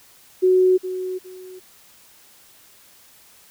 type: tone with echo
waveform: sine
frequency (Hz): 370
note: F#4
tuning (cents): 0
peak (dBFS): -12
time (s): 0.42-0.78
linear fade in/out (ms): 20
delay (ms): 410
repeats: 2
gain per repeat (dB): -12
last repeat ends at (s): 1.6
effects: white hiss -51 dBFS RMS until 3.5 s